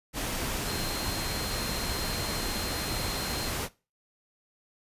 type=tone in noise; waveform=sine; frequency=4186 Hz; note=C8; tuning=in tune; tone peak=-37 dBFS; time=0.65-3.53 s; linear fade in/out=50 ms; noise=pink; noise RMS=-32 dBFS; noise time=0.13-3.69 s; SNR=-8 dB; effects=noise-tail reverb RT60 0.3 s tail -20 dB re dry + resampled to 32000 Hz